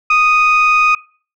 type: tone pair together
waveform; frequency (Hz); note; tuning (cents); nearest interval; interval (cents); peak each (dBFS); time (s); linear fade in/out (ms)
sine; 1240.9 / 2489; D#6 / D#7; -5 / 0; octave; 1205; -10; 0.1-0.95; 5
effects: noise-tail reverb RT60 0.4 s tail -21 dB re dry + tanh soft clip ceiling -4 dBFS